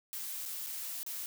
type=noise with dropouts; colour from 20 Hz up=blue; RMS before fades=-40 dBFS; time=0.13-1.26 s; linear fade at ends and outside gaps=0 ms; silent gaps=0.454-0.459 / 0.663-0.668 / 1.031-1.064 s; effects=none